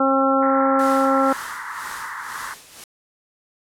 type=harmonic tone; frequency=269.1 Hz; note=C4; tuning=49 cents sharp; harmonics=1 / 2 / 3 / 4 / 5; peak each=-20 / -20 / -23 / -27 / -20 dBFS; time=0-1.33 s; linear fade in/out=5 ms
type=band-pass noise; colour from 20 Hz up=pink; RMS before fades=-32 dBFS; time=0.42-2.54 s; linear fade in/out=5 ms; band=890 to 2000 Hz; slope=96 dB/octave
type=noise with tremolo; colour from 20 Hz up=white; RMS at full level=-35 dBFS; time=0.79-2.84 s; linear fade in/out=2 ms; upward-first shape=sine; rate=2 Hz; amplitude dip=70%
effects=low-pass 11000 Hz 12 dB/octave